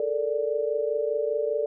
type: tone cluster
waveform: sine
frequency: 434.7 / 459.7 / 585 Hz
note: A4 / A#4 / D5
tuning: -21 / -24 / -7 cents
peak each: -28 dBFS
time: 0-1.66 s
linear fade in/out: 2 ms
effects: none